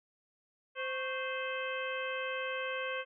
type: harmonic tone with a mistuned harmonic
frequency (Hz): 520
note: C5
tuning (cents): -11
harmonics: 1 / 2 / 3 / 4 / 5 / 6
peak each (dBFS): -38 / -42 / -40 / -44 / -42 / -46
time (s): 0.75-3.05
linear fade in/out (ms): 50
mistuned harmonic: 2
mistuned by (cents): +100
effects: none